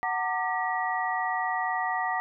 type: tone cluster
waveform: sine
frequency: 743 / 907 / 1184 / 1921 Hz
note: F#5 / A#5 / D6 / B6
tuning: +7 / -48 / +14 / -48 cents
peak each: -30 / -32 / -33 / -31 dBFS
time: 0.03-2.2 s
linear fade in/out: 0 ms
effects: none